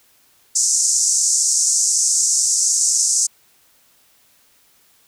white band-pass noise, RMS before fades -17 dBFS, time 0.55-3.27 s, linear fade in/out 10 ms, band 5700 to 8200 Hz, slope 48 dB/octave, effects white hiss -56 dBFS RMS until 5.07 s

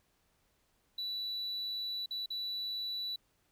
triangle tone with dropouts, 3951 Hz, B7, in tune, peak -33 dBFS, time 0.98-3.16 s, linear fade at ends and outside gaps 5 ms, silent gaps 2.06-2.108 / 2.26-2.303 s, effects tanh soft clip ceiling -30 dBFS + pink hiss -74 dBFS RMS until 3.51 s

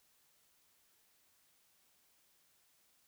silence, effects white hiss -72 dBFS RMS until 3.07 s

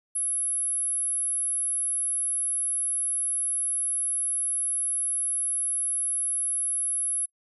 sine tone, 10920 Hz, F9, 40 cents flat, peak -24 dBFS, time 0.15-7.26 s, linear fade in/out 10 ms, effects noise-tail reverb RT60 0.1 s tail -23 dB re dry

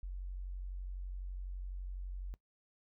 sine tone, 45.98 Hz, F#1, 10 cents flat, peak -39 dBFS, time 0.03-2.34 s, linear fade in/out 0 ms, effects noise-tail reverb RT60 0.1 s tail -20 dB re dry

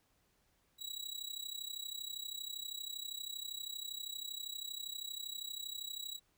sawtooth tone with amplitude modulation, 3892 Hz, B7, 26 cents flat, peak -35 dBFS, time 0.78-6.2 s, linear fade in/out 50 ms, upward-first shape sine, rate 32.6 Hz, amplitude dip 85%, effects pink hiss -75 dBFS RMS until 6.37 s

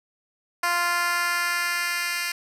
10% pulse tone with high-pass filter sweep, 348.2 Hz, F4, 5 cents flat, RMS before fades -25 dBFS, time 0.63-2.32 s, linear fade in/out 5 ms, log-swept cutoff 910 to 2400 Hz, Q 1.2, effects resampled to 32000 Hz + 8-bit

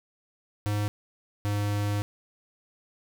square tone pair in turn, 103.83 / 102.87 Hz, G#2 / G#2, 0 / -16 cents, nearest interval unison, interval 16 cents, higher first, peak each -26 dBFS, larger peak neither, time 0.66-0.88 / 1.45-2.02 s, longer second, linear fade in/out 0 ms, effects none

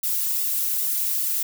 violet noise with flanger, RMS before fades -24 dBFS, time 0.03-1.43 s, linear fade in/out 5 ms, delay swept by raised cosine 1.2 to 2.6 ms, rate 2.5 Hz, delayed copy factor -1, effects none

